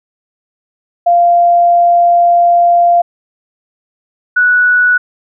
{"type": "tone pair in turn", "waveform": "sine", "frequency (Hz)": [694, 1473.8], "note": ["F5", "F#6"], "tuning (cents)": [-11, -7], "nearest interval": "octave + minor second", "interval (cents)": 1304, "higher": "second", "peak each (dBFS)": [-5, -6], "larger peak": "first", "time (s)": [[1.06, 3.02], [4.36, 4.98]], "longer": "first", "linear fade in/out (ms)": 10, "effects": []}